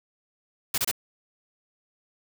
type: noise bursts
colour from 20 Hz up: white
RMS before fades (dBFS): -25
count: 3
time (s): 0.74-0.914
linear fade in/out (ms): 5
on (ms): 40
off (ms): 27
effects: none